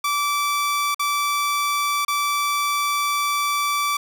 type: tone with dropouts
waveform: sawtooth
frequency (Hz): 1160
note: D6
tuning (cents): -22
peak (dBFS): -16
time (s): 0.04-3.97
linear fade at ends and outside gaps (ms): 5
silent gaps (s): 0.946-0.994 / 2.05-2.08
effects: none